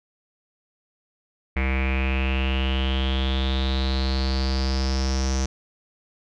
square tone with low-pass filter sweep, 66.1 Hz, C2, 18 cents sharp, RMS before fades -23 dBFS, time 1.56-5.46 s, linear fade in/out 5 ms, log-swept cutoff 2200 to 6000 Hz, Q 8.2, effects none

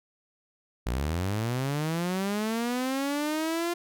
sawtooth linear sweep, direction up, 54.6 to 349.2 Hz, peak -23 dBFS, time 0.86-3.74 s, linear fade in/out 10 ms, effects none

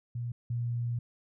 sine tone pair in turn, 119.7 / 119.16 Hz, A#2 / A#2, +46 / +38 cents, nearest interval unison, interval 8 cents, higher first, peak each -32 / -29 dBFS, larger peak second, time 0.15-0.32 / 0.5-0.99 s, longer second, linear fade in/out 5 ms, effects none

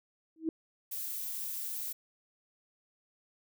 sine tone with exponential growth, 321.3 Hz, E4, 44 cents flat, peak -25 dBFS, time 0.36-0.49 s, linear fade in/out 2 ms, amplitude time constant 27 ms
violet noise, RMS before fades -38 dBFS, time 0.91-1.93 s, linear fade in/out 10 ms
effects none

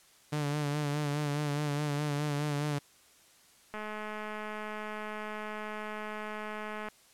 sawtooth tone with vibrato, 146.83 Hz, D3, in tune, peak -26 dBFS, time 0.32-2.79 s, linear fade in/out 10 ms, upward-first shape sine, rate 4.8 Hz, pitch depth 44 cents each way
click train, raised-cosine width 0.5 ms, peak -25 dBFS, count 671, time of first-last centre 3.74-6.886 s, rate 213 Hz
effects white hiss -61 dBFS RMS until 7.13 s + low-pass 11000 Hz 12 dB/octave

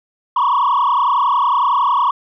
sine tone with frequency modulation, 1046.5 Hz, C6, in tune, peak -10 dBFS, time 0.36-2.11 s, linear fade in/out 5 ms, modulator 30.9 Hz, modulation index 3.4, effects tanh soft clip ceiling -10 dBFS

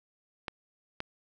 clicks, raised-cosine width 0.3 ms, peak -18 dBFS, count 2, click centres 0.482 / 1.004 s, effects none

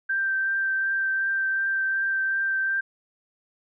sine tone with vibrato, 1568 Hz, G6, in tune, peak -22 dBFS, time 0.09-2.81 s, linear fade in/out 10 ms, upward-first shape triangle, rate 2.7 Hz, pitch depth 14 cents each way, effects none

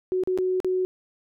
sine tone with dropouts, 370 Hz, F#4, in tune, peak -21 dBFS, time 0.12-0.85 s, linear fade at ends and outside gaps 0 ms, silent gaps 0.236-0.274 / 0.376-0.386 / 0.602-0.646 s, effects none

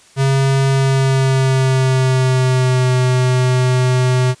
square tone with pitch glide, 135.5 to 127.16 Hz, C#3 to C3, -39 to -49 cents, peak -12 dBFS, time 0.16-4.35 s, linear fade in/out 50 ms, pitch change -110 cents, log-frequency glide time 0.69-2.93 s, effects white hiss -47 dBFS RMS until 4.4 s + resampled to 22050 Hz

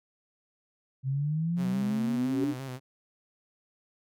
sine exponential sweep, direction up, 130 to 300 Hz, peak -26 dBFS, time 1.03-2.55 s, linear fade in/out 50 ms
sawtooth tone with vibrato, 130.81 Hz, C3, in tune, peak -32 dBFS, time 1.56-2.8 s, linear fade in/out 50 ms, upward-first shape square, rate 5.8 Hz, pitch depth 49 cents each way
sine tone with exponential growth, 382.4 Hz, G4, 43 cents flat, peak -28 dBFS, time 2.18-2.44 s, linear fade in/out 0 ms, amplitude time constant 55 ms
effects none

